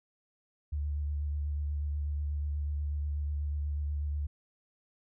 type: tone with vibrato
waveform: sine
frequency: 73.3 Hz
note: D2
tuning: 3 cents flat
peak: -30 dBFS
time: 0.72-4.27 s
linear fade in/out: 10 ms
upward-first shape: triangle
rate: 8.2 Hz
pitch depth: 29 cents each way
effects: none